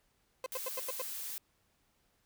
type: tone bursts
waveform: 30% pulse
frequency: 517 Hz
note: C5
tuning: 21 cents flat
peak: -33 dBFS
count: 6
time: 0.44-1.017 s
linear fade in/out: 2 ms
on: 22 ms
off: 89 ms
type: noise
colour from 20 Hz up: blue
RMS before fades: -41 dBFS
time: 0.52-1.38 s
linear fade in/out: 0 ms
effects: pink hiss -74 dBFS RMS until 2.25 s